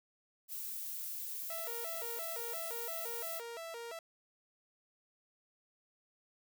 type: noise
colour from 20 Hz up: violet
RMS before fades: -42 dBFS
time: 0.48-3.42 s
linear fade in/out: 50 ms
type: tone with vibrato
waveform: sawtooth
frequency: 556 Hz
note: C#5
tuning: 5 cents sharp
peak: -39 dBFS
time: 1.5-3.99 s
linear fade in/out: 2 ms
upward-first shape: square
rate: 2.9 Hz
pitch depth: 300 cents each way
effects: none